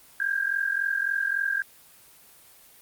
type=tone pair together; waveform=sine; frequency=1585 / 1628.6 Hz; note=G6 / G#6; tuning=+19 / -34 cents; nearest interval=unison; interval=47 cents; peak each=-26 / -27 dBFS; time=0.2-1.62 s; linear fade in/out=2 ms; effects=white hiss -53 dBFS RMS until 2.81 s + Opus 24 kbps